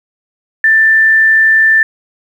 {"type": "tone", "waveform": "sine", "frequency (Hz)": 1774, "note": "A6", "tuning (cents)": 14, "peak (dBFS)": -5, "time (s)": [0.64, 1.83], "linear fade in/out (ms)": 2, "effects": ["7-bit"]}